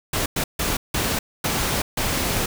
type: noise bursts at uneven times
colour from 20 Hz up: pink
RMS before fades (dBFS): -23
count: 6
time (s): 0.13-0.26 / 0.36-0.44 / 0.59-0.77 / 0.94-1.19 / 1.44-1.82 / 1.97-2.46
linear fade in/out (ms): 5
effects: none